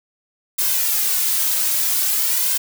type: noise with flanger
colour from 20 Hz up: blue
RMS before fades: -19 dBFS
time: 0.58-2.58 s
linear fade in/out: 10 ms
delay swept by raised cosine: 1.9 to 3.2 ms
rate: 0.5 Hz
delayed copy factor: +0.8
effects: none